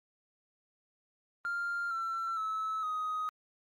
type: tone with pitch steps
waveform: triangle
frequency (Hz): 1396 / 1346.9 / 1299.5 / 1253.8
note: F6 / E6 / E6 / D#6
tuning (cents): -1 / +37 / -25 / +13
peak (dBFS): -29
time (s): 1.45-3.29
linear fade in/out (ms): 0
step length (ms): 460
effects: tanh soft clip ceiling -28 dBFS + Opus 48 kbps